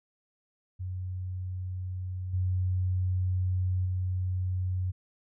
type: tone with level steps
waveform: sine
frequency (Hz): 92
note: F#2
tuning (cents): -9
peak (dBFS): -32 / -25 / -27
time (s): 0.79-4.92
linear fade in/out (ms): 20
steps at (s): 2.33 / 3.85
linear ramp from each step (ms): 10
effects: none